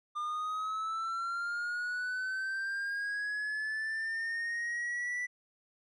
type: linear sweep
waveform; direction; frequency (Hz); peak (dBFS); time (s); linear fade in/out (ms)
triangle; up; 1200 to 1975.5; -31; 0.15-5.27; 20
effects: resampled to 24000 Hz